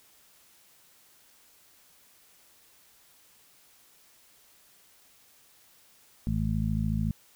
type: harmonic tone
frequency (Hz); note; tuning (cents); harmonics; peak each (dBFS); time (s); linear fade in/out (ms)
53.8; A1; -38; 1 / 2 / 3 / 4; -31 / -31 / -31 / -31; 6.27-7.11; 0
effects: white hiss -60 dBFS RMS until 7.35 s